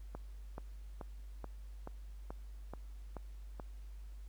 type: click train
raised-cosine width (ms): 1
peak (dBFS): -30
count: 9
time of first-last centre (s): 0.15-3.598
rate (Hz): 2.32
effects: added 50 Hz sine -46 dBFS peak until 4.28 s + pink hiss -69 dBFS RMS until 4.28 s